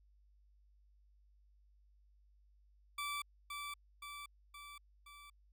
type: tone with echo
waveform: 20% pulse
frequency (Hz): 1161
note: D6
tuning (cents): -20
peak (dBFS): -34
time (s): 2.98-3.22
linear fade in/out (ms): 5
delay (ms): 520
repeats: 4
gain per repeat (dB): -4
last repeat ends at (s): 5.3
effects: added 50 Hz sine -65 dBFS peak until 5.52 s